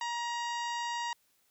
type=harmonic tone; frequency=947 Hz; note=A#5; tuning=27 cents sharp; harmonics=1 / 2 / 3 / 4 / 5 / 6 / 7 / 8; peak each=-34 / -40 / -44 / -46 / -48 / -50 / -51 / -52 dBFS; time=0.01-1.13 s; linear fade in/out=2 ms; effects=white hiss -71 dBFS RMS until 1.5 s